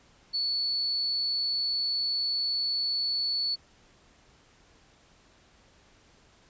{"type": "tone", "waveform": "sine", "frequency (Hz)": 4435, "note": "C#8", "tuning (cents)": 0, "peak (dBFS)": -26, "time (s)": [0.33, 3.56], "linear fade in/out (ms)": 20, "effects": ["pink hiss -60 dBFS RMS until 6.49 s", "resampled to 16000 Hz"]}